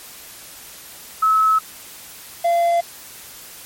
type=tone pair in turn; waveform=sine / triangle; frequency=1294 / 685.5 Hz; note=E6 / F5; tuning=-32 / -32 cents; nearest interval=major seventh; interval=1100 cents; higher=first; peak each=-12 dBFS; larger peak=neither; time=1.22-1.59 / 2.44-2.81 s; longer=neither; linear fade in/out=10 ms; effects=white hiss -39 dBFS RMS until 3.65 s + MP3 64 kbps